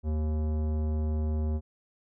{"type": "tone with tanh clipping", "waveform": "sine", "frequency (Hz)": 77.1, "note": "D#2", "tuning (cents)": -15, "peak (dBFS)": -28, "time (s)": [0.03, 1.61], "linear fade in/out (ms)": 50, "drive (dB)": 16, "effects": []}